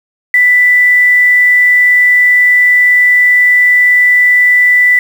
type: tone with quantisation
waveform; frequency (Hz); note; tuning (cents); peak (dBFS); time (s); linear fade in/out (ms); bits
sine; 1981; B6; +5; -4; 0.34-4.99; 2; 5
effects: none